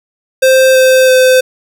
square tone with pitch steps, 523.3 / 518.8 / 514.3 Hz, C5 / C5 / C5, 0 / -15 / -30 cents, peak -5 dBFS, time 0.42-1.41 s, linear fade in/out 10 ms, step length 330 ms, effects none

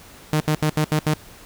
sawtooth tone bursts, 153.4 Hz, D#3, 24 cents flat, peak -13 dBFS, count 6, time 0.33-1.138 s, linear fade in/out 0 ms, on 73 ms, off 74 ms, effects pink hiss -45 dBFS RMS until 1.45 s

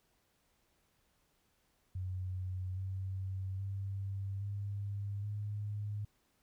sine tone with pitch steps, 92.5 / 95.21 / 98 / 100.87 / 103.83 Hz, F#2 / G2 / G2 / G2 / G#2, 0 / -50 / 0 / +50 / 0 cents, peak -36 dBFS, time 1.95-6.05 s, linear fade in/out 5 ms, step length 820 ms, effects pink hiss -75 dBFS RMS until 6.42 s

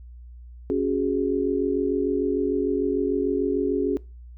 sine chord, C# suspended fourth, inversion none, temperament equal with one note detuned, 277.2 / 370 / 416.7 Hz, C#4 / F#4 / G#4, 0 / 0 / +6 cents, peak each -25 dBFS, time 0.7-3.97 s, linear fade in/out 0 ms, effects noise-tail reverb RT60 0.3 s tail -23 dB re dry + added 60 Hz sine -40 dBFS peak until 4.37 s

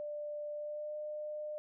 sine tone with pitch glide, 593 to 603 Hz, D5 to D5, +17 to +46 cents, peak -38 dBFS, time 0-1.58 s, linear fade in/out 0 ms, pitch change +29 cents, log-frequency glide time 0.53-0.96 s, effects none

